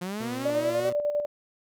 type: linear sweep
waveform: sawtooth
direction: up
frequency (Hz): 174.2 to 383.2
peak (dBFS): -27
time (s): 0.01-0.9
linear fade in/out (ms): 10
type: tone with vibrato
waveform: 15% pulse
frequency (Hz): 120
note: B2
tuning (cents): -49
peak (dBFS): -30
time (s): 0.2-0.93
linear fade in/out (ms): 5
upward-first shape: square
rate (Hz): 4.9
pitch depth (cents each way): 40
type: tone with tremolo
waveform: sine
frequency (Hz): 587.3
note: D5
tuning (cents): 0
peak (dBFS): -22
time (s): 0.45-1.26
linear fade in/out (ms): 10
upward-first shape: square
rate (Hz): 10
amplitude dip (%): 50
effects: none